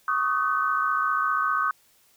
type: tone cluster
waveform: sine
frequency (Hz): 1113 / 1198 / 1253 / 1518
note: C#6 / D6 / D#6 / F#6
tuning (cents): +7 / +34 / +12 / +44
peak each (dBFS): -27 / -33 / -25 / -27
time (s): 0.08-1.71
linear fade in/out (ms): 2
effects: white hiss -61 dBFS RMS until 2.16 s